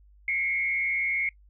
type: tone with frequency modulation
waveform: sine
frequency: 2169 Hz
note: C#7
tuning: 38 cents flat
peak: -24 dBFS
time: 0.28-1.29 s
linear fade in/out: 2 ms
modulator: 119 Hz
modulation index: 0.73
effects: noise-tail reverb RT60 0.1 s tail -22 dB re dry + added 50 Hz sine -53 dBFS peak until 1.49 s